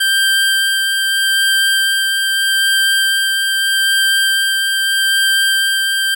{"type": "tone with tremolo", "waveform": "25% pulse", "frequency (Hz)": 1576, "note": "G6", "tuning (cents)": 9, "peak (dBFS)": -7, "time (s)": [0, 6.15], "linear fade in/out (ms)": 10, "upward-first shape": "sine", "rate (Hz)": 0.8, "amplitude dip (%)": 30, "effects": []}